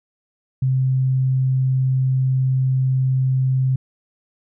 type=tone; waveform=sine; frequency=130.81 Hz; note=C3; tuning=in tune; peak=-15 dBFS; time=0.62-3.76 s; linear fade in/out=5 ms; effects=none